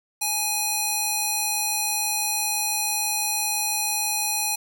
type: tone with band-pass filter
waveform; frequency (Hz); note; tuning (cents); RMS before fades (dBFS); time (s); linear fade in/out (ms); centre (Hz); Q
square; 831; G#5; +1; -25; 0.21-4.56; 10; 11000; 0.73
effects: none